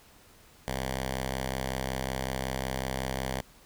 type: tone with notch filter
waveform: 5% pulse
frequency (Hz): 65.41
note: C2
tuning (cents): 0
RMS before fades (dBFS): -33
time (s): 0.68-3.41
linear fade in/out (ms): 0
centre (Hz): 330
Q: 1.3
effects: pink hiss -57 dBFS RMS until 3.65 s